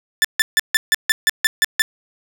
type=tone bursts; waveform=sawtooth; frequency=1760 Hz; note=A6; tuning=in tune; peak=-8 dBFS; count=10; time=0.22-1.82 s; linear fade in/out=0 ms; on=25 ms; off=150 ms; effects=none